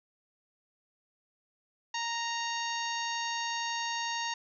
harmonic tone with a mistuned harmonic, 931 Hz, A#5, 2 cents flat, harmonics 1 / 2 / 3 / 4 / 5 / 6 / 7, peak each -35 / -38 / -40 / -41 / -42 / -43 / -43 dBFS, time 1.94-4.34 s, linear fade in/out 5 ms, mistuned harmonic 5, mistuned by -44 cents, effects none

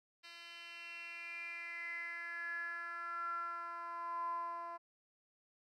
10% pulse tone with band-pass filter sweep, 340.7 Hz, F4, 43 cents flat, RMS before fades -44 dBFS, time 0.23-4.78 s, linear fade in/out 20 ms, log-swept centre 3400 to 880 Hz, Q 9.1, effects none

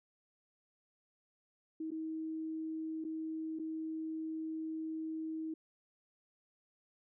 sine tone with dropouts, 318.2 Hz, D#4, 39 cents sharp, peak -37 dBFS, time 1.8-5.54 s, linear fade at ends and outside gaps 5 ms, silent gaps 1.907-1.916 / 3.042-3.048 / 3.589-3.595 s, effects none

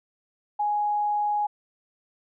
sine tone, 832 Hz, G#5, 3 cents sharp, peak -22 dBFS, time 0.59-1.47 s, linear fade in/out 10 ms, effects none

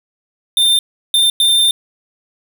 square tone bursts at uneven times, 3595 Hz, A7, 36 cents sharp, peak -10 dBFS, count 3, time 0.57-0.79 / 1.14-1.3 / 1.4-1.71 s, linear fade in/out 2 ms, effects none

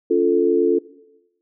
sine chord, Db augmented, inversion none, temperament equal with one note detuned, 281.7 / 349.2 / 440 Hz, Db4 / F4 / A4, +28 / 0 / 0 cents, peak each -22 / -17 / -17 dBFS, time 0.1-0.79 s, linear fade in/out 10 ms, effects noise-tail reverb RT60 0.9 s tail -18 dB re dry

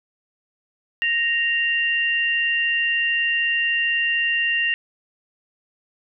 sine tone pair together, 1864.7 / 2778 Hz, A#6 / F7, 0 / -10 cents, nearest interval perfect fifth, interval 690 cents, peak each -21 dBFS, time 1.02-4.74 s, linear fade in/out 0 ms, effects none

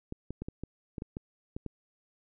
clicks, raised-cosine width 3 ms, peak -24 dBFS, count 10, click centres 0.124 / 0.306 / 0.42 / 0.485 / 0.636 / 0.982 / 1.021 / 1.169 / 1.565 / 1.663 s, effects none

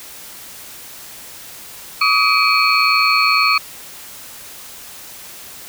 sine tone cluster, 1140 / 1262 / 2319 / 2497 / 4366 Hz, C#6 / D#6 / D7 / D#7 / C#8, +48 / +24 / -22 / +6 / -27 cents, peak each -18 dBFS, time 2.01-3.58 s, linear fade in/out 5 ms, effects white hiss -36 dBFS RMS until 5.68 s

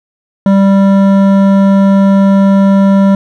sine tone with hard clipping, 196 Hz, G3, in tune, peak -6 dBFS, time 0.46-3.15 s, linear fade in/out 2 ms, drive 12 dB, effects none

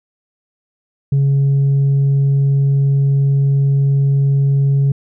sine tone, 138.59 Hz, C#3, in tune, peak -8 dBFS, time 1.12-4.92 s, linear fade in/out 5 ms, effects tanh soft clip ceiling -9 dBFS

